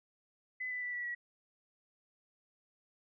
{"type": "tone with pitch steps", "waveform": "sine", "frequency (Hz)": [2014, 1992, 1970.3, 1948.8, 1927.5], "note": ["B6", "B6", "B6", "B6", "B6"], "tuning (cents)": [33, 14, -5, -24, -43], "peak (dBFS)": -36, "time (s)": [0.6, 1.15], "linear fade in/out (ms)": 10, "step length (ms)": 110, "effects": []}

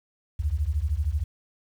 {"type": "beating tone pair", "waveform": "sine", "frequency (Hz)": [68.2, 81.2], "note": ["C#2", "E2"], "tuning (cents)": [-28, -26], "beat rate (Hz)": 13, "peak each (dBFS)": -26, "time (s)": [0.39, 1.24], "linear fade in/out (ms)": 10, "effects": ["9-bit"]}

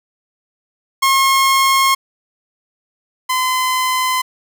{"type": "tone pair in turn", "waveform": "sawtooth", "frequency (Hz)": [1078, 1024], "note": ["C#6", "C6"], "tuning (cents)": [-49, -38], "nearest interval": "minor second", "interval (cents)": 89, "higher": "first", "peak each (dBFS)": [-7, -11], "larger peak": "first", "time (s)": [[1.02, 1.95], [3.29, 4.22]], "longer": "neither", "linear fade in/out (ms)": 10, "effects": []}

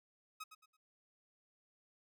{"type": "tone with echo", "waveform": "sawtooth", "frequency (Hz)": 1268, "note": "D#6", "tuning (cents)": 32, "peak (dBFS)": -40, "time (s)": [0.4, 0.44], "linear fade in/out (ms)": 10, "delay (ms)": 110, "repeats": 3, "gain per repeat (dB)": -10, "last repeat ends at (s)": 0.77, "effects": []}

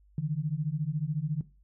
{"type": "beating tone pair", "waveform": "sine", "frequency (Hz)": [144.5, 158.5], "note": ["D3", "D#3"], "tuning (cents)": [-28, 32], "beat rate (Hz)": 14, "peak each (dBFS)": [-30, -31], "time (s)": [0.18, 1.41], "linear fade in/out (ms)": 2, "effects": ["noise-tail reverb RT60 0.3 s tail -17 dB re dry", "added 50 Hz sine -58 dBFS peak until 1.63 s"]}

